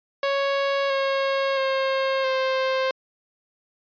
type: tone with pitch steps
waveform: sawtooth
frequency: 554.4 / 544.6 / 534.9 / 525.4 Hz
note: C#5 / C#5 / C5 / C5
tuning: 0 / -31 / +38 / +7 cents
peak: -17 dBFS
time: 0.23-2.91 s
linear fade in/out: 2 ms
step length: 670 ms
effects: resampled to 11025 Hz